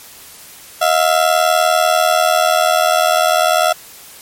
30% pulse ring-modulated tone, 674 Hz, E5, 38 cents sharp, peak -5 dBFS, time 0.81-3.73 s, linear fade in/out 10 ms, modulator 40.1 Hz, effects white hiss -38 dBFS RMS until 4.21 s + MP3 64 kbps

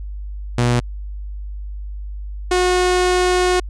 sawtooth tone pair in turn, 121.1 / 362.9 Hz, B2 / F#4, -34 / -34 cents, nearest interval octave + perfect fifth, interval 1900 cents, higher second, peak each -10 dBFS, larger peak neither, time 0.58-0.8 / 2.51-3.6 s, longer second, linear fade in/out 5 ms, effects added 50 Hz sine -26 dBFS peak until 3.69 s + resampled to 22050 Hz

